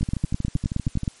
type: two click trains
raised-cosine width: 5 ms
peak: -14 / -10 dBFS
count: 14 / 11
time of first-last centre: 0.01-1.034 / 0.03-1.078 s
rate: 12.7 / 9.54 Hz
effects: white hiss -51 dBFS RMS until 1.2 s + MP3 48 kbps